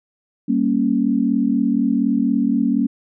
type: chord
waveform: sine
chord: G diminished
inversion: none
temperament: equal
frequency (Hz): 196 / 233.1 / 277.2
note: G3 / Bb3 / Db4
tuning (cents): 0 / 0 / 0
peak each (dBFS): -22 / -18 / -19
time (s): 0.48-2.87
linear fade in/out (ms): 10
effects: none